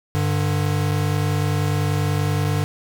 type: tone pair together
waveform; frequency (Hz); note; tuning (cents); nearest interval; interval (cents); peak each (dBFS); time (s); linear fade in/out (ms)
square; 98.68 / 149; G2 / D3; +12 / +25; perfect fifth; 713; -22; 0.15-2.64; 0
effects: none